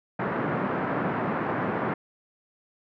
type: band-pass noise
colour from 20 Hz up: pink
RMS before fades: -28 dBFS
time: 0.19-1.94 s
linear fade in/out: 5 ms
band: 140 to 1700 Hz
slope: 24 dB/octave
effects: none